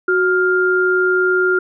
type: tone pair together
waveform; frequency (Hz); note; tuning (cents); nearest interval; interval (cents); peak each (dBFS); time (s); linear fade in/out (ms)
sine; 368.8 / 1402; F#4 / F6; -6 / +6; octave + major seventh; 2312; -15; 0.08-1.59; 5
effects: none